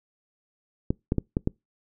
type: clicks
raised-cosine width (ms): 3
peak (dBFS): -10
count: 5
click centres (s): 0.905 / 1.121 / 1.183 / 1.369 / 1.474
effects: noise-tail reverb RT60 0.2 s tail -26 dB re dry